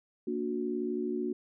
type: chord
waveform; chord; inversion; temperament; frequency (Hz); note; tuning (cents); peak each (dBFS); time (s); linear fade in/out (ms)
sine; Bb augmented; none; just; 233.1 / 291.4 / 364.2; Bb3 / D4 / F#4; 0 / -13 / -27; -35 / -36 / -33; 0.27-1.33; 5
effects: none